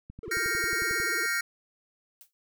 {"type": "click train", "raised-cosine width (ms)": 5, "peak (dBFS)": -30, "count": 11, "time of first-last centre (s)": [0.1, 1.001], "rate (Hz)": 11.1}
{"type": "tone with vibrato", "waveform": "triangle", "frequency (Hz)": 392, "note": "G4", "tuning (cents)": 0, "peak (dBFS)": -35, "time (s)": [0.23, 1.26], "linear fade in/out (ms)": 2, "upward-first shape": "sine", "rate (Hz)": 18, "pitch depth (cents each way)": 290}
{"type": "chord", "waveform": "square", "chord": "G half-diminished seventh", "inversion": "third", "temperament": "equal", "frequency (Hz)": [1396.9, 1568, 1864.7, 2217], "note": ["F6", "G6", "Bb6", "Db7"], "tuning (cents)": [0, 0, 0, 0], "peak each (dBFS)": [-32, -35, -31, -35], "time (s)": [0.31, 1.41], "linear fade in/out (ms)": 5}
{"type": "noise with exponential decay", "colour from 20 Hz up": "blue", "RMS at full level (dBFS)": -47, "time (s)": [2.21, 2.33], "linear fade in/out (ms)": 0, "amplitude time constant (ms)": 24}
{"effects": []}